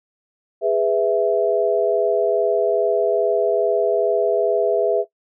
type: chord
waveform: sine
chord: E major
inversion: first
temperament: just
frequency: 412 / 494.4 / 659.3 Hz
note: G#4 / B4 / E5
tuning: -14 / +2 / 0 cents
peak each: -20 / -21 / -18 dBFS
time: 0.61-5.05 s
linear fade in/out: 50 ms
effects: noise-tail reverb RT60 0.1 s tail -18 dB re dry